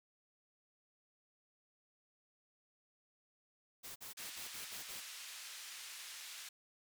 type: noise bursts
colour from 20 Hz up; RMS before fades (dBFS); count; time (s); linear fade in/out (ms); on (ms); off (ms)
white; -49; 7; 3.83-5.01; 20; 130; 45
type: band-pass noise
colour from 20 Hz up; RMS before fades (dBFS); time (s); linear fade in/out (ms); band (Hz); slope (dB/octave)
pink; -50; 4.17-6.49; 5; 2200 to 11000; 12
effects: none